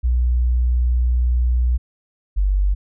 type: tone pair in turn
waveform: sine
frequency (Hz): 61 / 48.42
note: B1 / G1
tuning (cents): -21 / -21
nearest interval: major third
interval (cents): 400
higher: first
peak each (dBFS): -14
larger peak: neither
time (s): 0.03-1.78 / 2.36-2.75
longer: first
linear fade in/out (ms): 20
effects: none